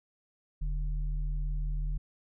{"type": "tone pair together", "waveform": "sine", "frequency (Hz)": [40.68, 146.4], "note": ["E1", "D3"], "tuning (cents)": [-22, -5], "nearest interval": "octave + minor seventh", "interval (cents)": 2217, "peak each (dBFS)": [-29, -40], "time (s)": [0.61, 1.98], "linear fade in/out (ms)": 10, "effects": []}